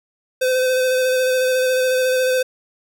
square tone with vibrato, 512 Hz, C5, 38 cents flat, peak -16 dBFS, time 0.41-2.43 s, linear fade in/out 10 ms, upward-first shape square, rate 14 Hz, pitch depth 13 cents each way, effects none

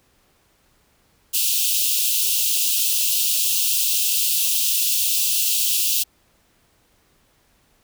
white high-pass noise, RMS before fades -20 dBFS, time 1.33-6.04 s, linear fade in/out 20 ms, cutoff 2600 Hz, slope 96 dB/octave, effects pink hiss -61 dBFS RMS until 7.83 s

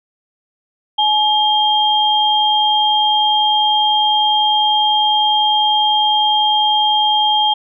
sine tone pair together, 849 / 3205 Hz, G#5 / G7, +38 / +38 cents, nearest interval octave + major seventh, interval 2300 cents, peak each -14 dBFS, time 0.98-7.54 s, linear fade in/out 10 ms, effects none

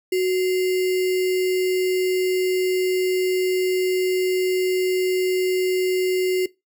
sine tone with sample-and-hold, 369.9 Hz, F#4, in tune, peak -17 dBFS, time 0.12-6.46 s, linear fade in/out 5 ms, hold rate 2450 Hz, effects noise-tail reverb RT60 0.2 s tail -20 dB re dry

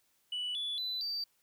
sine tone with pitch steps, 2960 / 3440 / 3997 / 4645 Hz, F#7 / A7 / B7 / D8, 0 / -40 / +20 / -20 cents, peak -32 dBFS, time 0.32-1.24 s, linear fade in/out 5 ms, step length 230 ms, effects tanh soft clip ceiling -31 dBFS + white hiss -73 dBFS RMS until 1.42 s

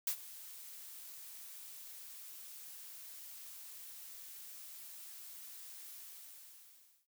blue noise with ADSR envelope, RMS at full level -33 dBFS, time 0.07-7.07 s, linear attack 4 ms, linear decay 81 ms, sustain -18 dB, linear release 1100 ms, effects none

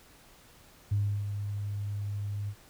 sine tone with ADSR envelope, 102 Hz, G#2, 31 cents flat, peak -23 dBFS, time 0.91-2.55 s, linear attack 11 ms, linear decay 320 ms, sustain -8 dB, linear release 65 ms, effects tanh soft clip ceiling -19 dBFS + pink hiss -57 dBFS RMS until 2.69 s

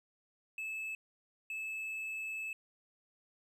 triangle tone bursts at uneven times, 2609 Hz, E7, 18 cents flat, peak -36 dBFS, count 2, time 0.58-0.95 / 1.5-2.53 s, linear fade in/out 2 ms, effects none

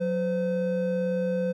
triangle tone pair together, 182.98 / 511 Hz, F#3 / C5, -19 / -41 cents, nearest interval octave + tritone, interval 1778 cents, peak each -26 / -24 dBFS, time 0-1.53 s, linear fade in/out 20 ms, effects none

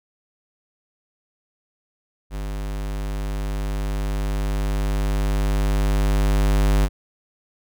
square tone with level ramp, 50 Hz, G1, 35 cents sharp, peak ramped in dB -27 to -15 dBFS, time 2.3-6.89 s, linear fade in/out 50 ms, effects none

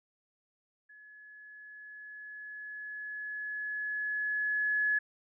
sine tone with level ramp, 1700 Hz, G#6, 40 cents sharp, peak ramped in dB -52 to -25 dBFS, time 0.89-4.99 s, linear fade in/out 10 ms, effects none

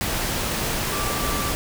sine tone in noise, 1169 Hz, D6, 8 cents flat, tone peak -30 dBFS, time 0.92-1.51 s, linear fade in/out 0 ms, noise pink, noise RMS -25 dBFS, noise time 0.01-1.55 s, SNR -8 dB, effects none

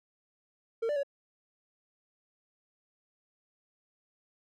triangle tone with pitch steps, 455.6 / 588 / 561 Hz, A#4 / D5 / C#5, -40 / +2 / +21 cents, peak -26 dBFS, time 0.82-1.033 s, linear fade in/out 10 ms, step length 71 ms, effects none

